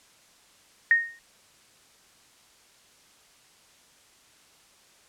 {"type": "tone with exponential decay", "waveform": "sine", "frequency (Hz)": 1854, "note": "A#6", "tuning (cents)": -10, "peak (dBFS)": -13, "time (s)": [0.91, 1.19], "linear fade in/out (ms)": 1, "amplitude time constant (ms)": 60, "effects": ["white hiss -58 dBFS RMS until 5.08 s", "low-pass 9000 Hz 12 dB/octave"]}